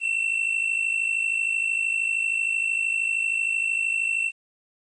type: tone pair together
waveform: triangle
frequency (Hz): 2657 / 2710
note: E7 / E7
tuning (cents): +13 / +47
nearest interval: unison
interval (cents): 34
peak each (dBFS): -26 / -22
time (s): 0-4.32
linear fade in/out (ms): 50
effects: resampled to 22050 Hz + 10-bit